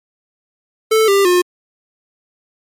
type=tone with pitch steps; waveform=square; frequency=440 / 396.6 / 357.4 Hz; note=A4 / G4 / F4; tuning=0 / +20 / +40 cents; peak=-10 dBFS; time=0.91-1.42 s; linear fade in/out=10 ms; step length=170 ms; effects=MP3 64 kbps